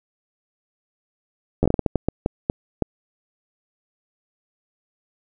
slowing click train, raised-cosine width 2 ms, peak -5 dBFS, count 13, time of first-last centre 1.63-2.823 s, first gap 11 ms, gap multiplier 1.36, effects none

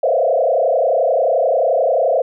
sine tone with frequency modulation, 593 Hz, D5, 17 cents sharp, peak -12 dBFS, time 0.03-2.22 s, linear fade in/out 5 ms, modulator 31.4 Hz, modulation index 3.2, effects none

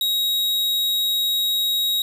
45% pulse tone, 3802 Hz, A#7, 33 cents sharp, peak -19 dBFS, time 0.01-2.02 s, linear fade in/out 2 ms, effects none

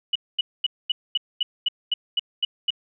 sine tone bursts, 2946 Hz, F#7, 8 cents flat, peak -18 dBFS, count 11, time 0.13-2.705 s, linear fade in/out 5 ms, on 25 ms, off 230 ms, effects none

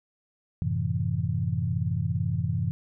sine chord, F# half-diminished seventh, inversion none, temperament equal, 92.5 / 110 / 130.81 / 164.81 Hz, F#2 / A2 / C3 / E3, 0 / 0 / 0 / 0 cents, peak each -30 dBFS, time 0.62-2.71 s, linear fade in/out 0 ms, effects none

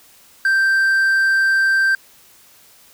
triangle tone, 1568 Hz, G6, in tune, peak -11 dBFS, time 0.45-1.95 s, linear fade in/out 2 ms, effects white hiss -49 dBFS RMS until 2.93 s

